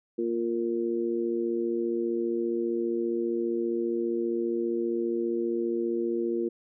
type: tone with amplitude modulation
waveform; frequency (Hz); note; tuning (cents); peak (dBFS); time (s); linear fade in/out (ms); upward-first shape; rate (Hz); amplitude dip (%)
sine; 349.2; F4; 0; -21; 0.18-6.49; 10; sine; 115; 100
effects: none